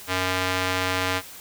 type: tone with band-pass filter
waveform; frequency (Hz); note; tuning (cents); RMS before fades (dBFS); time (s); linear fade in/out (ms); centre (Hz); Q
square; 92.5; F#2; 0; -25; 0.07-1.22; 50; 2300; 0.63
effects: white hiss -42 dBFS RMS until 1.4 s